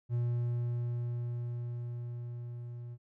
triangle tone with level ramp, 120 Hz, B2, 49 cents flat, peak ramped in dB -26 to -39 dBFS, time 0.09-2.98 s, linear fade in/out 50 ms, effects none

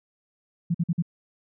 sine tone bursts, 170 Hz, F3, 46 cents flat, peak -20 dBFS, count 4, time 0.7-1.024 s, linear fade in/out 10 ms, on 45 ms, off 48 ms, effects none

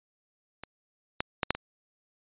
clicks, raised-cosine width 0.3 ms, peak -23 / -11 / -9 / -7 / -19 dBFS, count 5, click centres 0.636 / 1.205 / 1.432 / 1.506 / 1.55 s, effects resampled to 8000 Hz

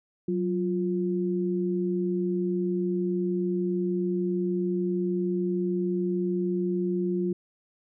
sine tone pair together, 185 / 351.6 Hz, F#3 / F4, 0 / +12 cents, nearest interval major seventh, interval 1112 cents, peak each -27 dBFS, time 0.28-7.33 s, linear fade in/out 5 ms, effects none

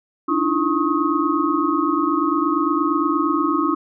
sine tone cluster, 289.4 / 309.9 / 338.3 / 1091 / 1262 Hz, D4 / D#4 / E4 / C#6 / D#6, -25 / -7 / +45 / -28 / +24 cents, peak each -23 dBFS, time 0.28-3.75 s, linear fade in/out 10 ms, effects none

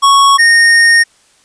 square tone pair in turn, 1108.7 / 1846.9 Hz, C#6 / A#6, 0 / -17 cents, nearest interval major sixth, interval 883 cents, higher second, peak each -5 / -5 dBFS, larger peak neither, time 0.02-0.38 / 0.38-1.04 s, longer second, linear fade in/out 20 ms, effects white hiss -50 dBFS RMS until 1.44 s + resampled to 22050 Hz

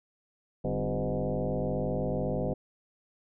sine tone with frequency modulation, 185 Hz, F#3, in tune, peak -27 dBFS, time 0.64-2.54 s, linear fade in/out 10 ms, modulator 108 Hz, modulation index 4.3, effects none

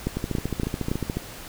two click trains, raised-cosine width 3 ms, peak -11 / -13 dBFS, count 4 / 15, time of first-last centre 0.07-0.915 / 0.17-1.17 s, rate 3.55 / 14 Hz, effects pink hiss -40 dBFS RMS until 1.48 s

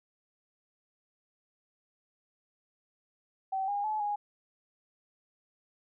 sine tone with pitch steps, 768 / 813 / 859 / 825 Hz, G5 / G#5 / A5 / G#5, -36 / -37 / -42 / -12 cents, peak -29 dBFS, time 3.52-4.16 s, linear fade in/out 10 ms, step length 160 ms, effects none

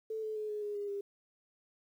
sine tone with pitch steps, 440 / 433.4 / 427 / 420.6 / 414.3 / 408.2 / 402.1 Hz, A4 / A4 / G#4 / G#4 / G#4 / G#4 / G4, 0 / -26 / +48 / +22 / -4 / -30 / +44 cents, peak -35 dBFS, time 0.1-1.01 s, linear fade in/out 5 ms, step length 130 ms, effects 11-bit

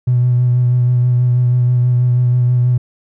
triangle tone with vibrato, 123.47 Hz, B2, in tune, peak -6 dBFS, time 0.07-2.78 s, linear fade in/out 10 ms, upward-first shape sine, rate 6.2 Hz, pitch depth 21 cents each way, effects tanh soft clip ceiling -7 dBFS

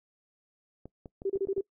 clicks, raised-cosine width 2 ms, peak -30 dBFS, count 6, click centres 0.856 / 1.058 / 1.219 / 1.357 / 1.472 / 1.58 s
sine tone bursts, 390 Hz, G4, 9 cents flat, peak -26 dBFS, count 5, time 1.25-1.61 s, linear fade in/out 5 ms, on 48 ms, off 30 ms
effects noise-tail reverb RT60 0.1 s tail -22 dB re dry

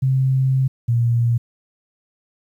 sine tone pair in turn, 132.2 / 118.06 Hz, C3 / A#2, +18 / +22 cents, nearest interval major second, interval 196 cents, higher first, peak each -14 dBFS, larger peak neither, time 0.02-0.68 / 0.88-1.38 s, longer first, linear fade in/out 10 ms, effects 9-bit

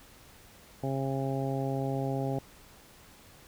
harmonic tone, 135.1 Hz, C#3, 44 cents flat, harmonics 1 / 2 / 3 / 4 / 5 / 6, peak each -32 / -35 / -37 / -38 / -39 / -40 dBFS, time 0.83-2.39 s, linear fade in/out 5 ms, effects pink hiss -55 dBFS RMS until 3.47 s

